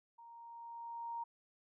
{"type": "tone with level ramp", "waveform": "sine", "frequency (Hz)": 932.3, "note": "A#5", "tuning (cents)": 0, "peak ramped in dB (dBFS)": [-54, -38], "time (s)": [0.18, 1.24], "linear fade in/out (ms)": 10, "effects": []}